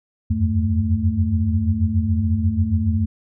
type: tone cluster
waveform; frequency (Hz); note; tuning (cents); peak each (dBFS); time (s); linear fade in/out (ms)
sine; 83.6 / 90.1 / 97.9 / 220.3; E2 / F#2 / G2 / A3; +25 / -45 / -2 / +2; -22; 0.3-3.06; 10
effects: none

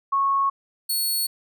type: tone pair in turn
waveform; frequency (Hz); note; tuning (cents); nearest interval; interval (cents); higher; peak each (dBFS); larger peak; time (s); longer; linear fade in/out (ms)
sine / 10% pulse; 1100 / 4400; C#6 / C#8; -14 / -14; 2 octaves; 2400; second; -18 / -15; second; 0.12-0.5 / 0.89-1.27; neither; 10
effects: none

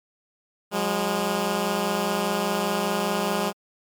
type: tone pair together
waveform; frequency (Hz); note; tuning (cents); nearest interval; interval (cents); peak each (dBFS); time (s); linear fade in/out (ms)
10% pulse; 179.73 / 204.7; F3 / G#3; +50 / -25; major second; 225; -19 / -16; 0.71-3.53; 50
effects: MP3 96 kbps

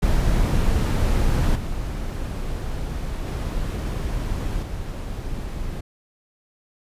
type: noise with level steps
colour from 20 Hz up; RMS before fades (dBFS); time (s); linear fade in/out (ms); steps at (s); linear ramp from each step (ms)
brown; -19 / -27 / -25 / -29; 0.02-5.81; 10; 1.55 / 3.26 / 4.62; 10
effects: resampled to 32000 Hz

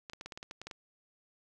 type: clicks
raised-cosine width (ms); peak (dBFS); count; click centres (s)
0.2; -26; 11; 0.098 / 0.134 / 0.211 / 0.26 / 0.322 / 0.375 / 0.429 / 0.511 / 0.616 / 0.67 / 0.712
effects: none

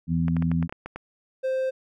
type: harmonic tone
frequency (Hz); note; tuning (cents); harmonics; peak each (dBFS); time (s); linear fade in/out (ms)
83.1; E2; +15; 1 / 2 / 3; -30 / -22 / -28; 0.07-0.68; 50
type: clicks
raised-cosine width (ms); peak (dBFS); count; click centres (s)
0.5; -20; 9; 0.282 / 0.367 / 0.424 / 0.516 / 0.627 / 0.695 / 0.725 / 0.86 / 0.96
type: tone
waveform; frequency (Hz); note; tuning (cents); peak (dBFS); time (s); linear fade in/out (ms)
triangle; 523.3; C5; 0; -21; 1.43-1.71; 20
effects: none

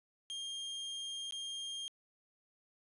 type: tone with dropouts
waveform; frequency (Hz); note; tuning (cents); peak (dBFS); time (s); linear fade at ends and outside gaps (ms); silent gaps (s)
40% pulse; 3212; G7; +41; -39; 0.3-1.88; 0; 1.309-1.323
effects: resampled to 24000 Hz + 12-bit

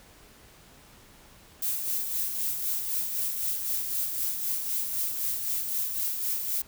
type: noise with tremolo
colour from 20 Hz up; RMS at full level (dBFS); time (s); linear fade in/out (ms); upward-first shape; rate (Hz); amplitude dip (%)
violet; -28; 1.62-6.62; 5; sine; 3.9; 45
effects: pink hiss -54 dBFS RMS until 6.67 s

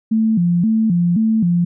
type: tone with vibrato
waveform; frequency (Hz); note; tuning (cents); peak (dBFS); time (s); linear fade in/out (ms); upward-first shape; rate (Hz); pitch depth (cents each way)
sine; 196; G3; 0; -12; 0.11-1.65; 10; square; 1.9; 210
effects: none

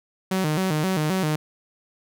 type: tone with vibrato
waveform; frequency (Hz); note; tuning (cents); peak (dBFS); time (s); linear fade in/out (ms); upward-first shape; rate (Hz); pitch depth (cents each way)
sawtooth; 170; F3; -46; -17; 0.31-1.36; 5; square; 3.8; 180
effects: none

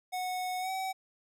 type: tone with pitch glide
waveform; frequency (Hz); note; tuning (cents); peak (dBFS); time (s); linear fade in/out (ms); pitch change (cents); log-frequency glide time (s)
square; 735 to 760; F#5 to F#5; -12 to +46; -33; 0.12-0.93; 20; +58; 0.6-0.7
effects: none

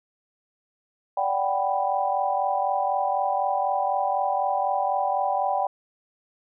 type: chord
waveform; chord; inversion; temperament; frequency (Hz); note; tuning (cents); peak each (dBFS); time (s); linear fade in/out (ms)
sine; G major seventh; second; equal with one note detuned; 581.6 / 740 / 784 / 987.8; D5 / F#5 / G5 / B5; -17 / 0 / 0 / 0; -29 / -28 / -24 / -30; 1.17-5.67; 5
effects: none

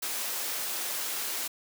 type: high-pass noise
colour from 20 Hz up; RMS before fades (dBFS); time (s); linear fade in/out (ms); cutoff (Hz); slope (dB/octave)
white; -33; 0.02-1.48; 10; 310; 12
effects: none

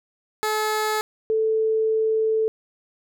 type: tone pair in turn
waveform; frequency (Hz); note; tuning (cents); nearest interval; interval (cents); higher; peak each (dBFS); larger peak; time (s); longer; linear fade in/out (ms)
15% pulse / sine; 430 / 440.3; A4 / A4; -40 / +1; unison; 41; second; -15 / -18; first; 0.43-1.01 / 1.3-2.48; second; 0
effects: none

